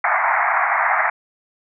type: band-pass noise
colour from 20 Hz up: pink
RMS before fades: -18 dBFS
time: 0.04-1.1 s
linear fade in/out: 5 ms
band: 670 to 2200 Hz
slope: 96 dB/octave
effects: none